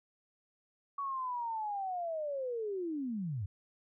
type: linear sweep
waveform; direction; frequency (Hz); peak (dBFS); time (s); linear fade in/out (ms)
sine; down; 1132 to 87.31; -34; 0.98-3.46; 5
effects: none